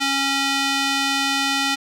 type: tone with band-pass filter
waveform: square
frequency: 274.7 Hz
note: C#4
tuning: 16 cents flat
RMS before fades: -21 dBFS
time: 0-1.76 s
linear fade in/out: 20 ms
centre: 3400 Hz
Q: 0.83
effects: none